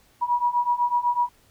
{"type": "beating tone pair", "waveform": "sine", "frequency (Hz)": [962, 970], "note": ["B5", "B5"], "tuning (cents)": [-46, -31], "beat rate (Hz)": 8, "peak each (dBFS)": [-24, -22], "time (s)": [0.21, 1.29], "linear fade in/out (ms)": 20, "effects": ["pink hiss -59 dBFS RMS until 1.5 s"]}